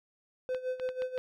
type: tone with tremolo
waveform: triangle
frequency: 510 Hz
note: C5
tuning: 44 cents flat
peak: -27 dBFS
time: 0.49-1.18 s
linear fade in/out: 0 ms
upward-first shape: sine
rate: 6.1 Hz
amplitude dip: 80%
type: clicks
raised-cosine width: 0.3 ms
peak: -27 dBFS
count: 5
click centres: 0.547 / 0.798 / 0.89 / 1.021 / 1.177 s
effects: none